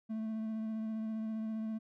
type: tone with vibrato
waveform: triangle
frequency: 220 Hz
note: A3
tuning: in tune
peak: -33 dBFS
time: 0.09-1.79 s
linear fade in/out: 20 ms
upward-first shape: sine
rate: 15 Hz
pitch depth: 16 cents each way
effects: none